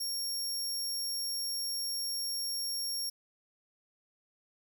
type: tone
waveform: 25% pulse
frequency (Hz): 5540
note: F8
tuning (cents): -15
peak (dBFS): -28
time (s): 0-3.1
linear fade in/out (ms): 10
effects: none